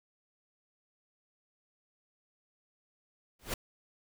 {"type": "noise with exponential growth", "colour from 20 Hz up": "pink", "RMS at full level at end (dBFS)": -29, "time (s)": [3.39, 3.54], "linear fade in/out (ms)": 5, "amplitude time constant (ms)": 32, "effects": []}